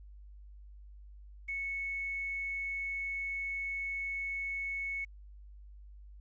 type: tone with quantisation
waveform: sine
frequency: 2207 Hz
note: C#7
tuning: 8 cents flat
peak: -34 dBFS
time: 1.48-5.05 s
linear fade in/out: 10 ms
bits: 10
effects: added 50 Hz sine -49 dBFS peak until 6.2 s + resampled to 16000 Hz